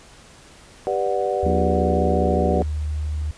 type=chord; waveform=sine; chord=G major seventh; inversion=none; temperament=just; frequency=392 / 490 / 588 / 735 Hz; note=G4 / B4 / D5 / F#5; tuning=0 / -14 / +2 / -12 cents; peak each=-25 dBFS; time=0.87-2.62 s; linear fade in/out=0 ms
type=tone with pitch glide; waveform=sine; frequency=79 to 75.87 Hz; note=D#2 to D#2; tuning=+27 to -43 cents; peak=-22 dBFS; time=1.43-3.31 s; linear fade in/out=0 ms; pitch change=-70 cents; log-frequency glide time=2.01-2.68 s
type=harmonic tone; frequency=59.6 Hz; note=A#1; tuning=39 cents sharp; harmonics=3 / 4 / 5 / 6 / 7; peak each=-24 / -27 / -30 / -30 / -32 dBFS; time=1.45-2.63 s; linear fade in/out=10 ms
effects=pink hiss -47 dBFS RMS until 3.37 s + resampled to 22050 Hz